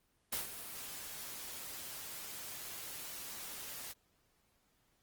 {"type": "noise with ADSR envelope", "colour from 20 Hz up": "white", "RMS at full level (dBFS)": -35, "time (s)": [0.32, 3.94], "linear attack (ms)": 8, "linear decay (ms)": 140, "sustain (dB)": -11, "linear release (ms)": 32, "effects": ["pink hiss -75 dBFS RMS until 5.02 s", "Opus 24 kbps"]}